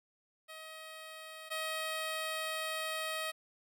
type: tone pair in turn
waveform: 10% pulse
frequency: 633 / 633 Hz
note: D#5 / D#5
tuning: +30 / +30 cents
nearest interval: unison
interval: 0 cents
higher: neither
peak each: -38 / -27 dBFS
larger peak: second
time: 0.48-1.5 / 1.5-3.32 s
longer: second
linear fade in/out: 20 ms
effects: none